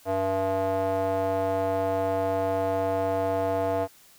square tone with band-pass filter, 96 Hz, G2, 36 cents flat, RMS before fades -26 dBFS, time 0.05-3.88 s, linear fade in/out 50 ms, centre 640 Hz, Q 3.4, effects white hiss -55 dBFS RMS until 4.18 s

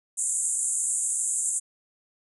pink band-pass noise, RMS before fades -27 dBFS, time 0.17-1.6 s, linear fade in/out 20 ms, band 7000 to 9900 Hz, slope 96 dB/octave, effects none

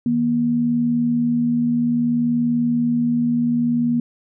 sine tone pair together, 158.6 / 239.2 Hz, D#3 / A#3, +33 / +45 cents, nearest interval perfect fifth, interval 712 cents, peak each -27 / -16 dBFS, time 0.06-4 s, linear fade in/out 2 ms, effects none

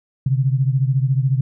sine beating tone pair, 129.9 / 143.9 Hz, C3 / D3, -12 / -35 cents, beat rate 14 Hz, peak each -16 / -20 dBFS, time 0.26-1.41 s, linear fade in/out 5 ms, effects none

